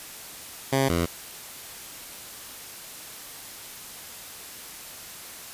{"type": "tone pair in turn", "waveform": "10% pulse", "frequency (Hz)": [135, 84.89], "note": ["C#3", "F2"], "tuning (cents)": [-45, -49], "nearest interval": "minor sixth", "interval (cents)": 804, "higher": "first", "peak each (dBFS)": [-12, -14], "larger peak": "first", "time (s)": [[0.72, 0.89], [0.89, 1.06]], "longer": "neither", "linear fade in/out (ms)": 10, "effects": ["white hiss -41 dBFS RMS until 5.53 s", "resampled to 32000 Hz"]}